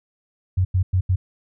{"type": "tone bursts at uneven times", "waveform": "sine", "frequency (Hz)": 92.5, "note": "F#2", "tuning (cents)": 0, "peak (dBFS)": -15, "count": 4, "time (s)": [[0.57, 0.65], [0.74, 0.83], [0.93, 1.01], [1.09, 1.16]], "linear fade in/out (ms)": 10, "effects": []}